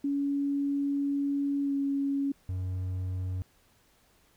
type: tone with pitch glide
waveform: sine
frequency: 281.7 to 278.1 Hz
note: C#4 to C#4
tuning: +28 to +6 cents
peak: -26 dBFS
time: 0.04-2.32 s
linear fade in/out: 5 ms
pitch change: -22 cents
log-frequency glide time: 1.63-1.73 s
type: tone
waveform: triangle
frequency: 92.4 Hz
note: F#2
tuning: 2 cents flat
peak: -28 dBFS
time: 2.49-3.42 s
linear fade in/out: 0 ms
effects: pink hiss -65 dBFS RMS until 4.36 s